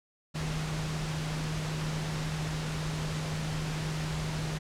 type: tone in noise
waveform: sine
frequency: 155.56 Hz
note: D#3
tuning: in tune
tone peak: -32 dBFS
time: 0.34-4.59 s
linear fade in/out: 20 ms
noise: pink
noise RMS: -37 dBFS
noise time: 0.34-4.59 s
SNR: +2 dB
effects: low-pass 7000 Hz 12 dB/octave